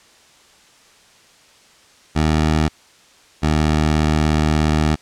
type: tone pair in turn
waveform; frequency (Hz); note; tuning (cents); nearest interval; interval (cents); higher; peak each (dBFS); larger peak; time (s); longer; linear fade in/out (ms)
15% pulse; 77.78 / 76.93; D#2 / D#2; 0 / -19; unison; 19; first; -8; neither; 2.15-2.69 / 3.42-4.96; second; 20
effects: white hiss -50 dBFS RMS until 5.01 s + low-pass 7000 Hz 12 dB/octave